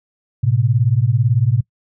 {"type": "beating tone pair", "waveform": "sine", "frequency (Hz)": [110, 128], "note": ["A2", "C3"], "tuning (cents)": [0, -38], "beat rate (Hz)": 18, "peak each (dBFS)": -15, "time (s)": [0.43, 1.61], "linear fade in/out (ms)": 10, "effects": ["noise-tail reverb RT60 0.1 s tail -23 dB re dry"]}